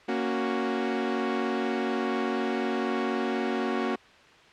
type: chord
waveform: sawtooth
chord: F# major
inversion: first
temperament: equal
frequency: 233.1 / 277.2 / 370 Hz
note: A#3 / C#4 / F#4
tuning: 0 / 0 / 0 cents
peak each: -26 / -28 / -26 dBFS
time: 0.08-3.96 s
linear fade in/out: 10 ms
effects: white hiss -53 dBFS RMS until 4.52 s + low-pass 3000 Hz 12 dB/octave